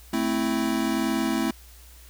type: chord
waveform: square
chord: A minor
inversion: none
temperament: equal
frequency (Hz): 220 / 261.6 / 329.6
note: A3 / C4 / E4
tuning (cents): 0 / 0 / 0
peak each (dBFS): -28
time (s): 0.13-1.51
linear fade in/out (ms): 5
effects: added 60 Hz sine -47 dBFS peak until 2.09 s + white hiss -52 dBFS RMS until 2.09 s